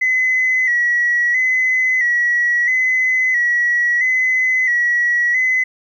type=tone with vibrato; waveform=sine; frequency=1975.5 Hz; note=B6; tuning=in tune; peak=-12 dBFS; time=0.01-5.64 s; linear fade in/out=10 ms; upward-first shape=square; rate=0.75 Hz; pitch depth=46 cents each way; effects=tanh soft clip ceiling -8 dBFS + 9-bit